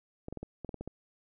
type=clicks; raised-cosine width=2 ms; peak=-26 dBFS; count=9; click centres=0.284 / 0.326 / 0.373 / 0.43 / 0.647 / 0.692 / 0.743 / 0.81 / 0.876 s; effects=none